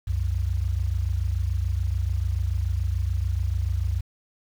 sine tone pair together, 65 / 91.92 Hz, C2 / F#2, -11 / -11 cents, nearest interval tritone, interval 600 cents, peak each -25 dBFS, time 0.07-4.01 s, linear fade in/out 10 ms, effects 8-bit

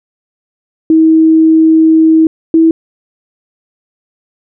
sine tone pair in turn, 320 / 325.2 Hz, D#4 / E4, +49 / -23 cents, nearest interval unison, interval 28 cents, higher second, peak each -3 dBFS, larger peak neither, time 0.9-2.27 / 2.54-2.71 s, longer first, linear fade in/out 2 ms, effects none

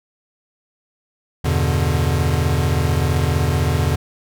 square chord, E minor seventh, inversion none, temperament equal, 82.41 / 98 / 123.47 / 146.83 Hz, E2 / G2 / B2 / D3, 0 / 0 / 0 / 0 cents, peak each -20 / -25 / -23 / -22 dBFS, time 1.44-3.96 s, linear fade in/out 10 ms, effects none

